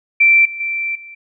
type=tone with level steps; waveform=sine; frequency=2344 Hz; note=D7; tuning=4 cents flat; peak=-7 / -25 / -18 / -33 dBFS; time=0.2-1.15 s; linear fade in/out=10 ms; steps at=0.45 / 0.6 / 0.95 s; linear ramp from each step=5 ms; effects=none